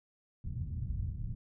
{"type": "low-pass noise", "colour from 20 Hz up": "white", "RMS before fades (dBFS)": -37, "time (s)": [0.44, 1.35], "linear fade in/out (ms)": 5, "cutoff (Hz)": 130, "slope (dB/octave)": 24, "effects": []}